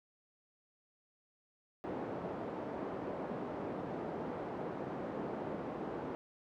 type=band-pass noise; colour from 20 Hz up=pink; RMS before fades=-41 dBFS; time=1.84-6.15 s; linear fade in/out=0 ms; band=240 to 730 Hz; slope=12 dB/octave; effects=none